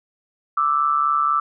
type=tone pair together; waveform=sine; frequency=1174.6 / 1318.5 Hz; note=D6 / E6; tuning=0 / 0 cents; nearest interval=major second; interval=200 cents; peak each=-19 dBFS; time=0.57-1.4 s; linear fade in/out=5 ms; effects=none